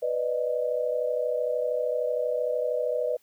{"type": "tone cluster", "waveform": "sine", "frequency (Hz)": [494.9, 586, 619], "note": ["B4", "D5", "D#5"], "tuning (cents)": [4, -4, -9], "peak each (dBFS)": [-27, -32, -29], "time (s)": [0.02, 3.17], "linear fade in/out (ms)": 10, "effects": ["white hiss -65 dBFS RMS until 3.22 s"]}